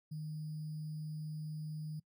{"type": "tone with sample-and-hold", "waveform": "sine", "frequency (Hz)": 154.1, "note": "D#3", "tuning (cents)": -16, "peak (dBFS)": -39, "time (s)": [0.11, 2], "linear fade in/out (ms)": 10, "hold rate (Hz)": 4900, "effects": ["noise-tail reverb RT60 0.1 s tail -23 dB re dry"]}